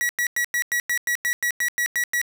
45% pulse tone bursts, 1928 Hz, B6, 42 cents flat, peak -20 dBFS, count 13, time 0.01-2.215 s, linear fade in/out 0 ms, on 81 ms, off 96 ms, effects none

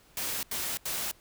white noise bursts, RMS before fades -33 dBFS, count 3, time 0.17-1.114 s, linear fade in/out 2 ms, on 260 ms, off 82 ms, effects pink hiss -60 dBFS RMS until 1.2 s

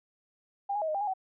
sine tone with pitch steps, 800 / 830 / 638 / 617 / 794 / 830 / 759 Hz, G5 / G#5 / D#5 / D#5 / G5 / G#5 / F#5, +35 / -1 / +43 / -15 / +22 / -1 / +44 cents, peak -28 dBFS, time 0.69-1.138 s, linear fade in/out 10 ms, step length 64 ms, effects none

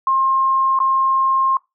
sine tone with dropouts, 1065 Hz, C6, 30 cents sharp, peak -13 dBFS, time 0.07-1.57 s, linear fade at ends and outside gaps 2 ms, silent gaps 0.79-0.801 s, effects noise-tail reverb RT60 0.2 s tail -23 dB re dry

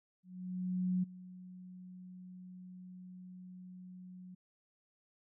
sine tone with ADSR envelope, 182.7 Hz, F#3, 22 cents flat, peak -29 dBFS, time 0.23-4.35 s, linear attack 800 ms, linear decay 14 ms, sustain -19 dB, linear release 9 ms, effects none

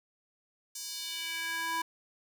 square tone with high-pass filter sweep, 329.6 Hz, E4, in tune, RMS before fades -36 dBFS, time 0.75-1.82 s, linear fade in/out 5 ms, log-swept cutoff 6300 to 960 Hz, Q 1.9, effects none

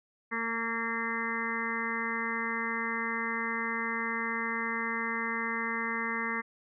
harmonic tone with a mistuned harmonic, 228.7 Hz, A#3, 33 cents flat, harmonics 1 / 2 / 4 / 5 / 6 / 7 / 8 / 9, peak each -38 / -41 / -41 / -37 / -43 / -40 / -36 / -36 dBFS, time 0.31-6.42 s, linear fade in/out 20 ms, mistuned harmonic 7, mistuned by +21 cents, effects none

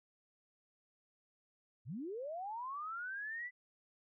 sine linear sweep, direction up, 94.6 to 2008 Hz, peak -40 dBFS, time 1.85-3.51 s, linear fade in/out 50 ms, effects none

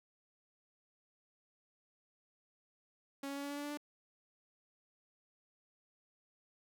sawtooth tone with pitch steps, 276.8 / 279.2 / 281.6 / 284.1 / 286.6 / 289.1 / 291.6 / 294.1 Hz, C#4 / C#4 / C#4 / C#4 / D4 / D4 / D4 / D4, -2 / +13 / +27 / +43 / -42 / -27 / -12 / +3 cents, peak -36 dBFS, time 3.23-3.774 s, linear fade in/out 5 ms, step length 68 ms, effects none

